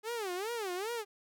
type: tone with vibrato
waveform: sawtooth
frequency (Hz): 411.5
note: G#4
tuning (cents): -16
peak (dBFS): -31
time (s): 0.03-1.05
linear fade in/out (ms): 50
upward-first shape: sine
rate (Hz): 2.5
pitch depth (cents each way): 260
effects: none